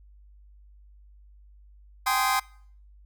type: chord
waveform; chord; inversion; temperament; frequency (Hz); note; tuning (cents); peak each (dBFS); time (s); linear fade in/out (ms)
sawtooth; Ab major seventh; third; just; 778.7 / 830.6 / 1038.3 / 1245.9; G5 / Ab5 / C6 / Eb6; -12 / 0 / -14 / +2; -23 / -27 / -22 / -25; 2.06-2.4; 10
effects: noise-tail reverb RT60 0.6 s tail -25 dB re dry + added 50 Hz sine -50 dBFS peak until 3.05 s